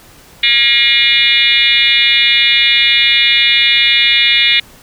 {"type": "tone with frequency modulation", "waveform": "sine", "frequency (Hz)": 2904, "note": "F#7", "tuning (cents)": -33, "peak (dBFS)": -7, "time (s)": [0.43, 4.6], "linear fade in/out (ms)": 5, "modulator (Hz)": 250, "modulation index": 3.8, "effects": ["pink hiss -41 dBFS RMS until 4.82 s"]}